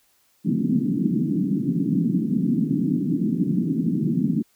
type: band-pass noise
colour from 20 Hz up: white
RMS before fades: -22 dBFS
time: 0.44-4.43 s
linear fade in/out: 20 ms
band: 150 to 290 Hz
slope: 48 dB/octave
effects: white hiss -63 dBFS RMS until 4.55 s